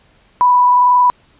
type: tone with frequency modulation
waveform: sine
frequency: 987.8 Hz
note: B5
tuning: in tune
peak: -7 dBFS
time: 0.41-1.1 s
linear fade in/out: 0 ms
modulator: 21.7 Hz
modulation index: 0.48
effects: pink hiss -52 dBFS RMS until 1.39 s + resampled to 8000 Hz

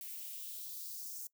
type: noise with high-pass filter sweep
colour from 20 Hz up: violet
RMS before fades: -45 dBFS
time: 0.01-1.27 s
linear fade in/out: 2 ms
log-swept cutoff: 2100 to 6400 Hz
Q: 2.2
effects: noise-tail reverb RT60 0.1 s tail -21 dB re dry

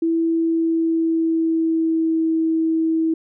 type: tone with pitch glide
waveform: sine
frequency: 329.6 to 323.2 Hz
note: E4 to E4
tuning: 0 to -34 cents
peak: -16 dBFS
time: 0.02-3.14 s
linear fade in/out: 5 ms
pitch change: -34 cents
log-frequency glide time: 0.22-2.29 s
effects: none

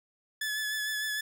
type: tone with vibrato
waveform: sawtooth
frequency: 1720 Hz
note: A6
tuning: 40 cents flat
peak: -27 dBFS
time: 0.41-1.21 s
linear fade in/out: 5 ms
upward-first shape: sine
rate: 6.6 Hz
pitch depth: 23 cents each way
effects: none

